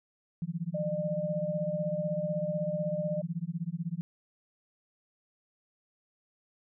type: tone with tremolo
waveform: sine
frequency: 169 Hz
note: E3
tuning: 43 cents sharp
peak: -28 dBFS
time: 0.42-4.01 s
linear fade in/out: 0 ms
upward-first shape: sine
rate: 16 Hz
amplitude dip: 100%
type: tone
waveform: sine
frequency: 603 Hz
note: D5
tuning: 46 cents sharp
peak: -31 dBFS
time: 0.74-3.22 s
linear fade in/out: 10 ms
effects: none